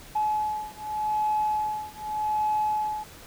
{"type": "beating tone pair", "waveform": "sine", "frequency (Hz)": [852, 852.84], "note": ["G#5", "G#5"], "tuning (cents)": [44, 46], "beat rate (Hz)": 0.84, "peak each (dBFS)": -27, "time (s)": [0.15, 3.04], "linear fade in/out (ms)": 10, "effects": ["tanh soft clip ceiling -17 dBFS", "pink hiss -47 dBFS RMS until 3.26 s"]}